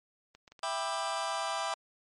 clicks, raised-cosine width 0.2 ms, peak -35 dBFS, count 4, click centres 0.35 / 0.478 / 0.52 / 0.592 s
sawtooth chord, E minor seventh, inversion none, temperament just, 659.3 / 791.1 / 988.9 / 1186.7 Hz, E5 / G5 / B5 / D6, 0 / +16 / +2 / +18 cents, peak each -33 dBFS, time 0.63-1.74 s, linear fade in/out 2 ms
effects low-pass 9000 Hz 12 dB/octave + MP3 48 kbps

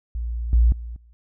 sine tone with level steps, 58.27 Hz, A#1, in tune, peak -24 / -12 / -30 / -48 dBFS, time 0.15-1.13 s, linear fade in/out 0 ms, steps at 0.53 / 0.72 / 0.96 s, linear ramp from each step 2 ms, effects none

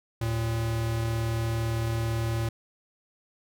square tone pair together, 76.2 / 114 Hz, D#2 / A#2, -36 / -38 cents, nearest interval perfect fifth, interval 698 cents, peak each -36 / -27 dBFS, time 0.21-2.49 s, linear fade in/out 5 ms, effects none

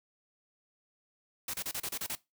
white noise bursts, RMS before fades -36 dBFS, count 8, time 1.48-2.153 s, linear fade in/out 5 ms, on 57 ms, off 31 ms, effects noise-tail reverb RT60 0.2 s tail -19 dB re dry

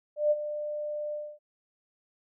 sine tone with ADSR envelope, 597 Hz, D5, 28 cents sharp, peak -19 dBFS, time 0.16-1.39 s, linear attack 150 ms, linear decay 36 ms, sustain -12 dB, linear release 260 ms, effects none

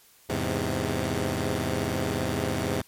10% pulse chord, E augmented, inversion none, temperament equal, 82.41 / 103.83 / 130.81 Hz, E2 / G#2 / B#2, 0 / 0 / 0 cents, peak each -22 dBFS, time 0.29-2.82 s, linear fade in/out 10 ms, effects white hiss -57 dBFS RMS until 2.87 s + MP3 64 kbps

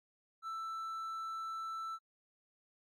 triangle tone, 1326 Hz, E6, 10 cents sharp, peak -37 dBFS, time 0.42-1.99 s, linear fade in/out 50 ms, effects AAC 48 kbps

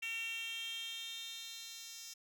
10% pulse tone with high-pass filter sweep, 455.6 Hz, A#4, 40 cents flat, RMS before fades -44 dBFS, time 0.02-2.14 s, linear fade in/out 10 ms, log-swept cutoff 2600 to 4800 Hz, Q 6.3, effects none

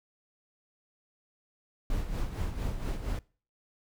brown noise with tremolo, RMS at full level -30 dBFS, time 1.9-3.19 s, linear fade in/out 2 ms, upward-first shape sine, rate 4.3 Hz, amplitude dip 60%, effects noise-tail reverb RT60 0.4 s tail -23 dB re dry

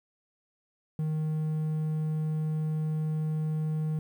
triangle tone, 155.56 Hz, D#3, in tune, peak -25 dBFS, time 0.99-3.99 s, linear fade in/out 2 ms, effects 10-bit

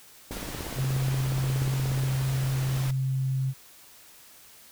click train, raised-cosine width 2 ms, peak -23 dBFS, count 30, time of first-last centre 0.31-2.036 s, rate 16.8 Hz
pink noise, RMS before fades -37 dBFS, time 0.31-2.91 s, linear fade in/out 5 ms
sine tone, 132.5 Hz, C3, 22 cents sharp, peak -24 dBFS, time 0.75-3.54 s, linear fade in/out 50 ms
effects white hiss -52 dBFS RMS until 4.71 s

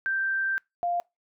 sine tone pair in turn, 1568 / 698.5 Hz, G6 / F5, 0 / 0 cents, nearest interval octave + major second, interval 1400 cents, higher first, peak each -24 dBFS, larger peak neither, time 0.06-0.58 / 0.83-1 s, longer first, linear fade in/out 0 ms, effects noise-tail reverb RT60 0.2 s tail -25 dB re dry

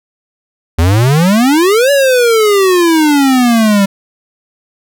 square exponential two-way sweep, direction up then down, 78.5 to 574 to 193.8 Hz, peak -7 dBFS, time 0.78-3.86 s, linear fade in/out 10 ms, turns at 1.91 s, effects none

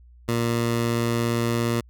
15% pulse tone, 117.3 Hz, A#2, 11 cents sharp, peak -15 dBFS, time 0.28-1.81 s, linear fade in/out 10 ms, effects added 60 Hz sine -47 dBFS peak until 1.89 s

